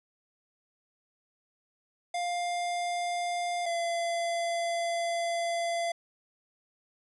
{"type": "tone pair in turn", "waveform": "square", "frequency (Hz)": [702, 681.6], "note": ["F5", "F5"], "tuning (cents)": [9, -42], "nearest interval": "minor second", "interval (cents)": 51, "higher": "first", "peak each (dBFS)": [-30, -29], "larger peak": "second", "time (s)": [[2.14, 3.66], [3.66, 5.92]], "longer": "second", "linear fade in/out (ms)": 5, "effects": ["resampled to 24000 Hz"]}